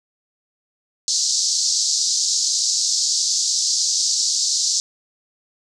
pink band-pass noise, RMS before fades -20 dBFS, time 1.08-4.8 s, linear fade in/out 0 ms, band 4400 to 7300 Hz, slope 48 dB/octave, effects none

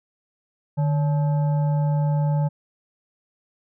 sine tone with frequency modulation, 150 Hz, D3, 37 cents sharp, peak -18 dBFS, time 0.77-2.49 s, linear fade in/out 20 ms, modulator 716 Hz, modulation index 0.36, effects none

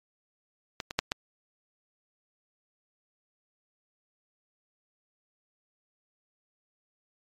clicks, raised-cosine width 0.2 ms, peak -15 / -17 / -6 / -10 dBFS, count 4, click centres 0.802 / 0.909 / 0.99 / 1.119 s, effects MP3 96 kbps

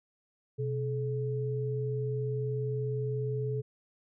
sine tone pair together, 127.39 / 428.5 Hz, C3 / A4, -46 / -46 cents, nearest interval octave + major sixth, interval 2100 cents, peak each -31 / -34 dBFS, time 0.58-3.62 s, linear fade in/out 20 ms, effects none

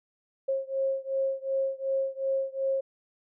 sine beating tone pair, 537 / 539.7 Hz, C5 / C#5, +45 / -46 cents, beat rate 2.7 Hz, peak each -29 / -30 dBFS, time 0.48-2.81 s, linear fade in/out 10 ms, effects none

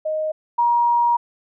sine tone pair in turn, 622.3 / 949.6 Hz, D#5 / A#5, 0 / +32 cents, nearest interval perfect fifth, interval 732 cents, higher second, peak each -20 / -14 dBFS, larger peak second, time 0.05-0.32 / 0.58-1.17 s, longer second, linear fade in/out 10 ms, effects none

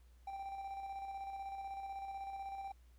triangle tone with tremolo, 784 Hz, G5, in tune, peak -39 dBFS, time 0.27-2.72 s, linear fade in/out 5 ms, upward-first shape square, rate 16 Hz, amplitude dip 35%, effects added 60 Hz sine -60 dBFS peak until 2.98 s + pink hiss -75 dBFS RMS until 2.98 s

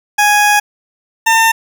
20% pulse tone pair in turn, 830.6 / 902.7 Hz, G#5 / A5, 0 / +44 cents, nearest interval minor second, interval 144 cents, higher second, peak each -3 dBFS, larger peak neither, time 0.18-0.6 / 1.26-1.52 s, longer first, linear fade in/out 10 ms, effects none

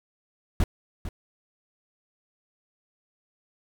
brown noise with echo, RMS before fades -20 dBFS, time 0.6-0.64 s, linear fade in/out 2 ms, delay 450 ms, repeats 1, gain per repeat -12 dB, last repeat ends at 1.09 s, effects none

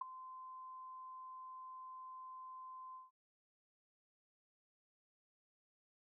sine tone with ADSR envelope, 1034 Hz, C6, 21 cents flat, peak -34 dBFS, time 0.01-3.11 s, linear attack 6 ms, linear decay 10 ms, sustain -15 dB, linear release 160 ms, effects none

